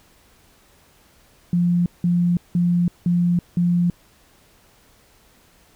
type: tone bursts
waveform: sine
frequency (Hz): 174.61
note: F3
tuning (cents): 0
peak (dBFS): -15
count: 5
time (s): 1.53-3.9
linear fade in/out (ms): 2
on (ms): 330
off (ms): 180
effects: pink hiss -55 dBFS RMS until 5.75 s